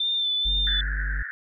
sine tone with vibrato, 3550 Hz, A7, 15 cents sharp, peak -22 dBFS, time 0-0.81 s, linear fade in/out 5 ms, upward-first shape sine, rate 2.2 Hz, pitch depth 32 cents each way
triangle tone, 49.46 Hz, G1, 16 cents sharp, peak -23 dBFS, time 0.45-1.23 s, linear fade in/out 10 ms
pink band-pass noise, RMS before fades -33 dBFS, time 0.67-1.31 s, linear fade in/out 0 ms, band 1500 to 1800 Hz, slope 96 dB/octave
effects none

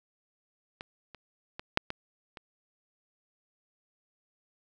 clicks, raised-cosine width 0.3 ms, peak -23 / -30 / -22 / -6 / -18 / -27 dBFS, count 6, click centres 0.809 / 1.147 / 1.595 / 1.774 / 1.904 / 2.372 s, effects none

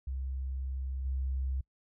sine tone with level steps, 65.9 Hz, C2, 13 cents sharp, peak -33 / -30 dBFS, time 0.07-1.61 s, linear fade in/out 5 ms, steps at 1.05 s, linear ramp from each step 5 ms, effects noise-tail reverb RT60 0.1 s tail -25 dB re dry

